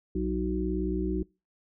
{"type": "harmonic tone with a mistuned harmonic", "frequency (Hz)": 61.74, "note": "B1", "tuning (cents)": 0, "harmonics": [1, 3, 5, 6], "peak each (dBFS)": [-32, -32, -32, -32], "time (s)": [0.15, 1.23], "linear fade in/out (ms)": 5, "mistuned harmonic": 5, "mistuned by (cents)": 20, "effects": ["noise-tail reverb RT60 0.3 s tail -26 dB re dry"]}